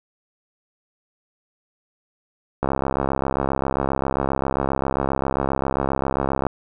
click train, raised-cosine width 1 ms, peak -7 dBFS, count 260, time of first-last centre 2.63-6.467 s, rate 67.5 Hz, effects none

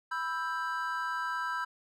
triangle chord, E minor, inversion second, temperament just, 988.9 / 1318.5 / 1582.2 Hz, B5 / E6 / G6, +2 / 0 / +16 cents, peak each -34 dBFS, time 0.11-1.65 s, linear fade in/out 10 ms, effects none

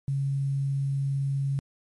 sine tone with quantisation, 138 Hz, C#3, 7 cents flat, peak -24 dBFS, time 0.08-1.59 s, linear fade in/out 0 ms, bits 9, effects MP3 48 kbps

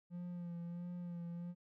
triangle tone with vibrato, 173.8 Hz, F3, 8 cents flat, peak -40 dBFS, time 0.1-1.55 s, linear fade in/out 50 ms, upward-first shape sine, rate 1.5 Hz, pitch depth 30 cents each way, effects none

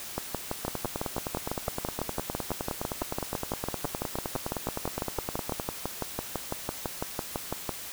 two click trains, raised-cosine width 1 ms, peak -16 / -15 dBFS, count 49 / 46, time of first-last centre 0.65-5.598 / 0.18-7.693 s, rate 9.7 / 5.99 Hz, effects white hiss -40 dBFS RMS until 7.92 s

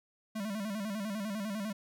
square tone with vibrato, 207.7 Hz, G#3, in tune, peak -35 dBFS, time 0.35-1.73 s, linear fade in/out 10 ms, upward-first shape square, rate 10 Hz, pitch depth 93 cents each way, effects none

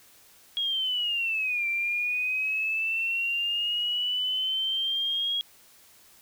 sine linear two-way sweep, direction down then up, 3304 to 2349 to 3304 Hz, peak -25 dBFS, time 0.57-5.41 s, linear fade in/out 0 ms, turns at 1.67 s, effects white hiss -56 dBFS RMS until 6.21 s

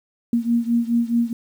sine beating tone pair, 233.1 / 237.8 Hz, A#3 / A#3, 0 / +35 cents, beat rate 4.7 Hz, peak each -19 / -21 dBFS, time 0.33-1.33 s, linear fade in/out 2 ms, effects 8-bit

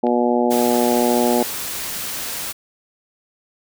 harmonic tone, 121.1 Hz, B2, 34 cents flat, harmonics 2 / 3 / 4 / 5 / 6 / 7, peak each -19 / -21 / -22 / -23 / -24 / -24 dBFS, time 0.03-1.43 s, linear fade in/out 5 ms
click, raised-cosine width 0.3 ms, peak -21 dBFS, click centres 0.068 s
white noise, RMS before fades -27 dBFS, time 0.5-2.53 s, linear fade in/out 20 ms
effects none

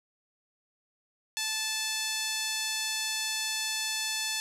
5% pulse tone with band-pass filter, 875 Hz, A5, 10 cents flat, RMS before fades -32 dBFS, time 1.37-4.4 s, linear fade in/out 0 ms, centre 3700 Hz, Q 0.56, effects none

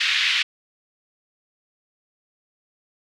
white band-pass noise, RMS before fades -21 dBFS, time 0-0.43 s, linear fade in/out 10 ms, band 1800 to 3600 Hz, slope 24 dB/octave, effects none

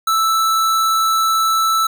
square tone, 1318.5 Hz, E6, in tune, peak -14 dBFS, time 0.07-1.87 s, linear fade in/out 5 ms, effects none

